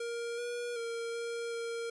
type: tone with pitch steps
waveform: square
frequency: 469.2 / 480.1 / 463.7 / 467.1 / 464.3 Hz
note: A#4 / B4 / A#4 / A#4 / A#4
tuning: +11 / -49 / -9 / +3 / -7 cents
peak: -36 dBFS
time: 0-1.9 s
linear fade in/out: 5 ms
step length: 380 ms
effects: resampled to 24000 Hz